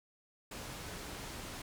pink low-pass noise, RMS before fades -45 dBFS, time 0.51-1.62 s, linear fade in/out 5 ms, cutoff 11000 Hz, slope 12 dB/octave, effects none

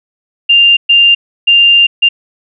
sine tone bursts at uneven times, 2794 Hz, F7, in tune, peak -3 dBFS, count 4, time 0.49-0.77 / 0.89-1.15 / 1.47-1.87 / 2.02-2.09 s, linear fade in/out 10 ms, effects none

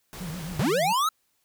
pink noise, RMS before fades -40 dBFS, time 0.13-0.63 s, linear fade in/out 0 ms
triangle tone with vibrato, 167.9 Hz, E3, 32 cents sharp, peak -31 dBFS, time 0.2-0.93 s, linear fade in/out 10 ms, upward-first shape triangle, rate 7.4 Hz, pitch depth 210 cents each way
square linear sweep, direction up, 98 to 1329 Hz, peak -22 dBFS, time 0.59-1.09 s, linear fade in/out 5 ms
effects white hiss -71 dBFS RMS until 1.44 s

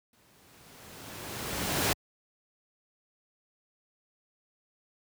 pink noise with exponential growth, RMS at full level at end -25 dBFS, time 0.13-1.93 s, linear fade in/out 1 ms, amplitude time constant 390 ms, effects high-pass 80 Hz 12 dB/octave

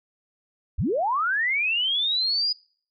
sine linear sweep, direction up, 35.85 to 4978 Hz, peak -21 dBFS, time 0.78-2.53 s, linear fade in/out 10 ms, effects noise-tail reverb RT60 0.5 s tail -25 dB re dry

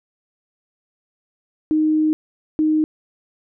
sine tone bursts at uneven times, 310 Hz, D#4, 6 cents flat, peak -14 dBFS, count 2, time 1.71-2.13 / 2.59-2.84 s, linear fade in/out 0 ms, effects none

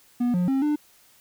triangle tone with pitch steps, 243.1 / 178.5 / 268.5 / 298.1 Hz, B3 / F3 / C4 / D4, -27 / +38 / +45 / +26 cents, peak -18 dBFS, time 0.2-0.76 s, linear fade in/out 10 ms, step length 140 ms, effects white hiss -57 dBFS RMS until 1.2 s

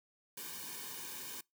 white noise with comb filter, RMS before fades -45 dBFS, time 0.37-1.41 s, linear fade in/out 5 ms, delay 1.5 ms, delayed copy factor -1, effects noise-tail reverb RT60 0.2 s tail -25 dB re dry

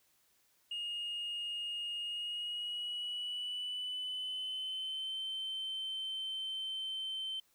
sine tone with pitch glide, 2853 to 3093 Hz, F7 to G7, +36 to -24 cents, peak -35 dBFS, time 0.71-7.4 s, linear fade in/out 5 ms, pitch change +140 cents, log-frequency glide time 2.01-5.18 s, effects tanh soft clip ceiling -34 dBFS + white hiss -72 dBFS RMS until 7.54 s

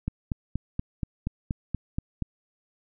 click train, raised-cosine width 5 ms, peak -15 dBFS, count 10, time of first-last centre 0.08-2.223 s, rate 4.2 Hz, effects none

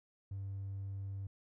triangle tone, 98 Hz, G2, in tune, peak -36 dBFS, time 0.31-1.27 s, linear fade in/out 5 ms, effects tanh soft clip ceiling -35 dBFS

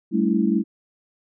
sine chord, A dominant seventh, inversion third, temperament equal with one note detuned, 196 / 220 / 283.3 / 329.6 Hz, G3 / A3 / C#4 / E4, 0 / 0 / +38 / 0 cents, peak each -22 / -21 / -26 / -23 dBFS, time 0.11-0.64 s, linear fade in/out 50 ms, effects none

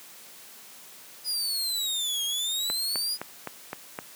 sawtooth exponential two-way sweep, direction down then up, 4978 to 3231 to 4978 Hz, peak -24 dBFS, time 1.24-3.18 s, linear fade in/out 50 ms, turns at 2.24 s
click train, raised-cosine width 0.5 ms, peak -17 dBFS, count 6, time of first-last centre 2.7-3.989 s, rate 3.88 Hz
effects white hiss -48 dBFS RMS until 4.15 s + high-pass 150 Hz 12 dB/octave

